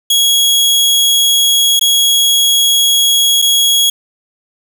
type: tone with dropouts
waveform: sawtooth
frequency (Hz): 3322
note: G#7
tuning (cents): 0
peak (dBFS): -5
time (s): 0.1-3.9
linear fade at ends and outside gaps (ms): 5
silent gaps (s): 1.795-1.811 / 3.418-3.422
effects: none